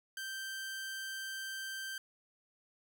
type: tone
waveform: sawtooth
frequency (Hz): 1564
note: G6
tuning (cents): -4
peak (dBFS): -36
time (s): 0.17-1.98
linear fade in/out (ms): 2
effects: none